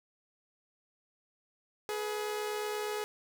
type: tone pair together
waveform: sawtooth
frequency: 421.4 / 489.8 Hz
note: G#4 / B4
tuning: +25 / -14 cents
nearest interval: minor third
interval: 261 cents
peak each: -30 / -38 dBFS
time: 1.89-3.04 s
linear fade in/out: 0 ms
effects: none